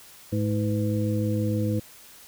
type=harmonic tone with a mistuned harmonic; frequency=106.5 Hz; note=G#2; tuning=44 cents sharp; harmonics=1 / 2 / 3 / 5; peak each=-25 / -28 / -30 / -32 dBFS; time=0.32-1.8 s; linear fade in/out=10 ms; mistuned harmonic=5; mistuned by=-100 cents; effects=white hiss -49 dBFS RMS until 2.27 s